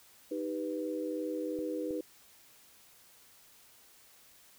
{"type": "chord", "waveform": "sine", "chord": "Eb augmented", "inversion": "none", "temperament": "equal with one note detuned", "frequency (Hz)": [311.1, 393.8, 493.9], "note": ["Eb4", "G4", "B4"], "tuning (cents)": [0, 8, 0], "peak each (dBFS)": [-36, -40, -37], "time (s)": [0.31, 2.01], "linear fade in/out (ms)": 5}
{"type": "clicks", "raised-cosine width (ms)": 2, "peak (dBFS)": -35, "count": 2, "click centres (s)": [1.589, 1.908]}
{"effects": ["white hiss -60 dBFS RMS until 4.58 s"]}